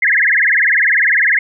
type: tone with vibrato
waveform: sine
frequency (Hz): 1864.7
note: A#6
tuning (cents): 0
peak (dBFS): -9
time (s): 0.02-1.39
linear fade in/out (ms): 5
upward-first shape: sine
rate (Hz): 20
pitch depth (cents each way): 250
effects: none